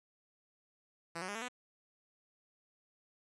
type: tone with pitch steps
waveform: 5% pulse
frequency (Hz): 167.8 / 185.11 / 204.2 / 225.3 / 248.5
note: E3 / F#3 / G#3 / A3 / B3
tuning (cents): +31 / +1 / -29 / +41 / +11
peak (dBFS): -28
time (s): 1.15-1.485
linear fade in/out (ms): 10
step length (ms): 67
effects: resampled to 24000 Hz